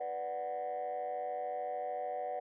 sine chord, B minor, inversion none, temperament equal, 493.9 / 587.3 / 740 Hz, B4 / D5 / F#5, 0 / 0 / 0 cents, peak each -40 / -39 / -36 dBFS, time 0-2.4 s, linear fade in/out 10 ms, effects tanh soft clip ceiling -31 dBFS

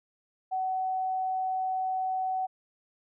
sine tone, 752 Hz, F#5, 28 cents sharp, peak -27 dBFS, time 0.51-2.47 s, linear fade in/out 20 ms, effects none

